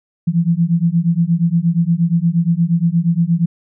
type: beating tone pair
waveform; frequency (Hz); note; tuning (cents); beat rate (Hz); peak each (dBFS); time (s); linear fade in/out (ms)
sine; 164.81 / 173.31; E3 / F3; 0 / -13; 8.5; -15; 0.27-3.46; 10
effects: none